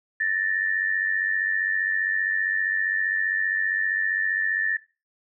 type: tone pair together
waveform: sine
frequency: 1758.8 / 1854 Hz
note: A6 / A#6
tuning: -1 / -10 cents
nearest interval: minor second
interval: 91 cents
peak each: -23 / -27 dBFS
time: 0.2-4.77 s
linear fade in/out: 5 ms
effects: noise-tail reverb RT60 0.3 s tail -18 dB re dry